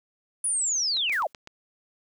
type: linear sweep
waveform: sine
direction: down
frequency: 9956 to 523.3 Hz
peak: -23 dBFS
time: 0.44-1.27 s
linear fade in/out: 5 ms
type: click train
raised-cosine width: 0.2 ms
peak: -24 dBFS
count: 5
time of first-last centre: 0.97-1.474 s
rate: 7.94 Hz
type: noise with exponential decay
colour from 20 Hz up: white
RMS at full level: -39 dBFS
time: 1.12-1.33 s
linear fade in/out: 5 ms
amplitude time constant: 45 ms
effects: none